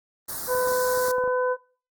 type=band-stop noise; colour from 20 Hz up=white; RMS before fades=-32 dBFS; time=0.28-1.12 s; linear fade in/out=10 ms; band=1800 to 4100 Hz; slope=48 dB/octave
type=harmonic tone; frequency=503 Hz; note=B4; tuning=32 cents sharp; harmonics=1 / 2 / 3; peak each=-22 / -28 / -32 dBFS; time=0.47-1.57 s; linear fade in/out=50 ms
type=clicks; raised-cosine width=1 ms; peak=-24 dBFS; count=8; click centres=0.551 / 0.674 / 0.718 / 0.975 / 1.084 / 1.183 / 1.239 / 1.277 s
effects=noise-tail reverb RT60 0.4 s tail -21 dB re dry + Opus 32 kbps